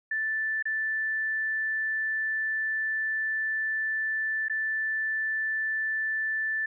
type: tone with dropouts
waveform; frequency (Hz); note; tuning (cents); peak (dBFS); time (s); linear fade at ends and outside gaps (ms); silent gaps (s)
sine; 1760; A6; 0; -26; 0.11-6.66; 5; 0.626-0.654 / 4.484-4.497
effects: none